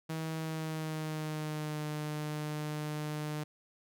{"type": "tone with pitch glide", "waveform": "sawtooth", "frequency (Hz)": [159.9, 151.27], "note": ["D#3", "D#3"], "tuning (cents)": [48, -48], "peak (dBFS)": -31, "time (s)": [0.09, 3.44], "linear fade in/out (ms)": 10, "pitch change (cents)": -96, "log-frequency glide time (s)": [0.38, 1.85], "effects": []}